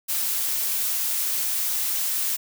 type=noise; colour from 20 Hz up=blue; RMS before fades=-25 dBFS; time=0.08-2.37 s; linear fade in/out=20 ms; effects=none